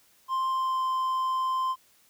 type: tone with pitch glide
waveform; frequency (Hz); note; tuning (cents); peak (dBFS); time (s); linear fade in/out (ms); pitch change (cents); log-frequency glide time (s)
triangle; 1049 to 1040.6; C6 to C6; +4 to -10; -23; 0.28-1.76; 50; -14; 0.51-0.83
effects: white hiss -62 dBFS RMS until 2.09 s